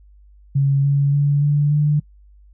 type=tone with pitch steps; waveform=sine; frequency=138.59 / 141.01 / 143.48 / 145.99 / 148.54 Hz; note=C#3 / C#3 / D3 / D3 / D3; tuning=0 / +30 / -40 / -10 / +20 cents; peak=-13 dBFS; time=0.55-2 s; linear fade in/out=10 ms; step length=290 ms; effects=noise-tail reverb RT60 0.1 s tail -26 dB re dry + added 50 Hz sine -45 dBFS peak until 2.53 s